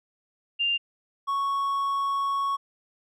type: tone pair in turn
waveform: sine / triangle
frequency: 2794 / 1108.8 Hz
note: F7 / C#6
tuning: 0 / 0 cents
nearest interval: octave + major third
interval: 1600 cents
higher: first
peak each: -22 dBFS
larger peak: neither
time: 0.59-0.78 / 1.27-2.57 s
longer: second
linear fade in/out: 20 ms
effects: none